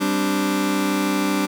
sawtooth chord, G suspended fourth, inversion none, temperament just, 196 / 261.3 / 294 Hz, G3 / C4 / D4, 0 / -2 / +2 cents, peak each -19 / -23 / -17 dBFS, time 0-1.47 s, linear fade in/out 20 ms, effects none

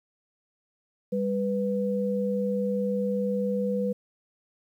sine tone pair together, 198.8 / 493.9 Hz, G3 / B4, +25 / 0 cents, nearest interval octave + major third, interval 1575 cents, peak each -27 dBFS, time 1.12-3.93 s, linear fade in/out 10 ms, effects 10-bit

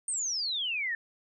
sine exponential sweep, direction down, 8870 to 1760 Hz, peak -29 dBFS, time 0.08-0.95 s, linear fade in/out 2 ms, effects none

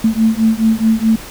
sine beating tone pair, 220 / 224.7 Hz, A3 / A3, 0 / +37 cents, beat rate 4.7 Hz, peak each -13 dBFS, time 0.04-1.16 s, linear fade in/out 5 ms, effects pink hiss -32 dBFS RMS until 1.3 s

